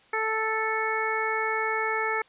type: harmonic tone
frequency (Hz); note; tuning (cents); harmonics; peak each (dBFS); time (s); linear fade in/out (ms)
440; A4; 0; 1 / 2 / 3 / 4 / 5; -31 / -31 / -31 / -31 / -31; 0.13-2.22; 5
effects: white hiss -58 dBFS RMS until 2.28 s + resampled to 8000 Hz